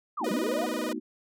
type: linear two-way sweep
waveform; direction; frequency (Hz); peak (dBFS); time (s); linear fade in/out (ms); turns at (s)
sine; down then up; 1289 to 175.4 to 746; -29; 0.17-0.66; 10; 0.31
type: chord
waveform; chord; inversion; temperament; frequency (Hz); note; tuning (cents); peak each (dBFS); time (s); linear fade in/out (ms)
sine; B dominant seventh; third; equal; 220 / 246.9 / 311.1 / 370; A3 / B3 / D#4 / F#4; 0 / 0 / 0 / 0; -38 / -36 / -34 / -39; 0.2-1; 20
type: tone with vibrato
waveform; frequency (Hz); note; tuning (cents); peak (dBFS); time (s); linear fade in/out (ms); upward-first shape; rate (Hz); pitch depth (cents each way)
sawtooth; 550; C#5; -14; -28; 0.24-0.93; 5; square; 20; 200
effects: none